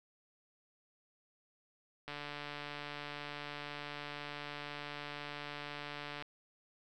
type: click train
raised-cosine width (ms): 0.3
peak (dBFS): -27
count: 606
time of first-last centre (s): 2.08-6.224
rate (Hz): 146
effects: none